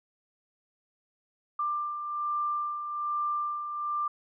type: beating tone pair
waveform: sine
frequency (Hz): 1186 / 1187.2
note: D6 / D6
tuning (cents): +17 / +18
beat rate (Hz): 1.2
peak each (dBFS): -38 / -29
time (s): 1.59-4.08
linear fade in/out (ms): 5
effects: none